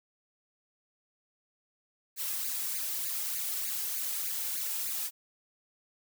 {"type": "noise with flanger", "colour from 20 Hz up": "blue", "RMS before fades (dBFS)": -34, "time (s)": [2.16, 5.11], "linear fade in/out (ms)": 50, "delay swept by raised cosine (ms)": [0.44, 2.44], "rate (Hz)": 3.3, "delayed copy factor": 0.75, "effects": []}